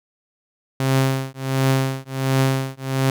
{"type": "tone with tremolo", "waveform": "sawtooth", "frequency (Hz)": 133.4, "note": "C3", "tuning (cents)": 34, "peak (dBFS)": -10, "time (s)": [0.8, 3.1], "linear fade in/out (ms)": 2, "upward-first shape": "triangle", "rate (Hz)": 1.4, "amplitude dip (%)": 100, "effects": []}